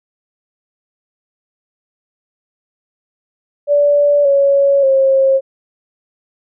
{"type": "tone with pitch steps", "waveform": "sine", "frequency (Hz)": [579, 557.7, 537.1], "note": ["D5", "C#5", "C5"], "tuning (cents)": [-25, 10, 45], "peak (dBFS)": -8, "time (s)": [3.67, 5.41], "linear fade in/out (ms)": 50, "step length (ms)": 580, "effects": []}